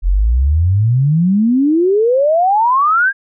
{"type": "exponential sweep", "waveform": "sine", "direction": "up", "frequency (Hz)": [41.59, 1647], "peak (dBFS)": -9, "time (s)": [0.02, 3.13], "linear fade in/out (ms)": 50, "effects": []}